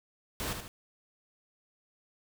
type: noise with echo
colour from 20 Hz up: pink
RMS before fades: -35 dBFS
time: 0.4-0.53 s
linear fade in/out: 0 ms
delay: 75 ms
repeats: 2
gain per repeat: -6 dB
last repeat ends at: 0.68 s
effects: none